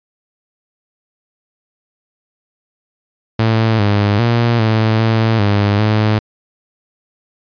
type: tone with pitch steps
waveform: sawtooth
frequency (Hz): 111.8 / 102.7 / 117.6 / 110.3 / 112.1 / 102.2 / 107.5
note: A2 / G#2 / A#2 / A2 / A2 / G#2 / A2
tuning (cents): +28 / -19 / +16 / +5 / +33 / -27 / -40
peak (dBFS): -7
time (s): 3.39-6.19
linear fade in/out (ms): 5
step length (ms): 400
effects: resampled to 11025 Hz